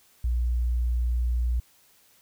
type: tone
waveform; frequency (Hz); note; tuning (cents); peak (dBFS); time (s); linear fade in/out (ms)
sine; 60.1; B1; -46; -22; 0.24-1.6; 5
effects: white hiss -60 dBFS RMS until 2.21 s